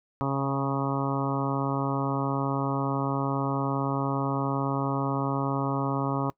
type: harmonic tone with a mistuned harmonic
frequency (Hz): 137.7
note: C#3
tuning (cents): -11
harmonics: 1 / 2 / 3 / 4 / 5 / 6 / 7 / 8 / 9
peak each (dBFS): -29 / -30 / -36 / -36 / -38 / -37 / -35 / -36 / -37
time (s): 0.21-6.3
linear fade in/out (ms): 0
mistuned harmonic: 1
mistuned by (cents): -17
effects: noise-tail reverb RT60 0.1 s tail -22 dB re dry